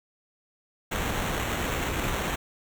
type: noise with sample-and-hold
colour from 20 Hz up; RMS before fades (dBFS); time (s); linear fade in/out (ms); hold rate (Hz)
pink; -29; 0.91-2.36; 10; 4900
effects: none